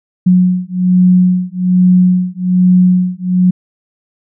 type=beating tone pair; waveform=sine; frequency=181.3 / 182.5 Hz; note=F#3 / F#3; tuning=-35 / -24 cents; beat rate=1.2 Hz; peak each=-10 dBFS; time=0.26-3.51 s; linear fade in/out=10 ms; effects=none